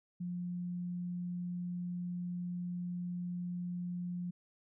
sine tone, 177 Hz, F3, 23 cents sharp, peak -36 dBFS, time 0.2-4.31 s, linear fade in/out 10 ms, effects none

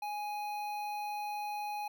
square tone with notch filter, 832 Hz, G#5, 3 cents sharp, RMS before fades -38 dBFS, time 0.02-1.88 s, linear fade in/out 5 ms, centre 7600 Hz, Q 0.66, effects none

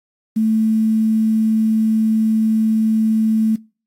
sine tone with quantisation, 220 Hz, A3, in tune, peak -13 dBFS, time 0.36-3.56 s, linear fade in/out 10 ms, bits 7, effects noise-tail reverb RT60 0.4 s tail -26 dB re dry + AAC 48 kbps

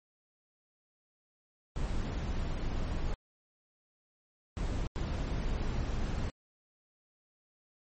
brown noise bursts at uneven times, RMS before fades -33 dBFS, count 3, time 1.76-3.14 / 4.57-4.87 / 4.96-6.3 s, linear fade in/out 0 ms, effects MP3 32 kbps

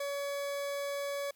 40% pulse tone, 565 Hz, C#5, 33 cents sharp, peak -33 dBFS, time 0-1.31 s, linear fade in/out 5 ms, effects white hiss -68 dBFS RMS until 1.35 s

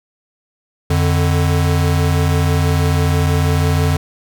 square tone pair together, 87.31 / 147.56 Hz, F2 / D3, 0 / +9 cents, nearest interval major sixth, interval 909 cents, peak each -15 / -17 dBFS, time 0.9-3.97 s, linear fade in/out 5 ms, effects none

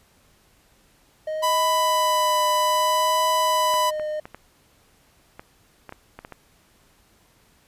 triangle tone with vibrato, 621 Hz, D#5, 3 cents flat, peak -23 dBFS, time 1.27-4.2 s, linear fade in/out 5 ms, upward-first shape triangle, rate 0.62 Hz, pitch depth 33 cents each way
45% pulse tone, 995 Hz, B5, 13 cents sharp, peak -19 dBFS, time 1.42-3.91 s, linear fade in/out 20 ms
clicks, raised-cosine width 0.5 ms, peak -22 dBFS, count 10, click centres 3.74 / 3.997 / 4.255 / 4.346 / 5.395 / 5.893 / 5.924 / 6.19 / 6.249 / 6.323 s
effects pink hiss -59 dBFS RMS until 7.67 s + resampled to 32000 Hz

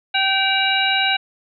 harmonic tone with a mistuned harmonic, 775 Hz, G5, 20 cents flat, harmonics 1 / 2 / 3 / 4 / 5, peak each -22 / -22 / -22 / -22 / -22 dBFS, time 0.14-1.17 s, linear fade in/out 10 ms, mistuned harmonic 4, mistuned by -150 cents, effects none

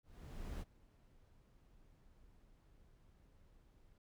brown noise with ADSR envelope, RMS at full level -43 dBFS, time 0.03-3.98 s, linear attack 580 ms, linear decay 32 ms, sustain -23 dB, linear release 4 ms, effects none

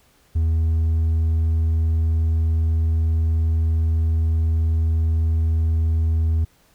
sine tone with hard clipping, 80.8 Hz, E2, 34 cents flat, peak -17 dBFS, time 0.35-6.45 s, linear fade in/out 10 ms, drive 2 dB, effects pink hiss -58 dBFS RMS until 6.74 s

